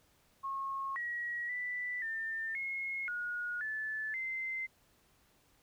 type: tone with pitch steps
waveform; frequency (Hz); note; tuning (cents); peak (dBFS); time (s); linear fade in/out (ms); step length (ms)
sine; 1087 / 1910 / 1978 / 1797 / 2163 / 1445 / 1741 / 2074; C#6 / A#6 / B6 / A6 / C#7 / F#6 / A6 / C7; -34 / +42 / +2 / +36 / -43 / -41 / -19 / -16; -35; 0.43-4.67; 20; 530
effects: pink hiss -69 dBFS RMS until 5.62 s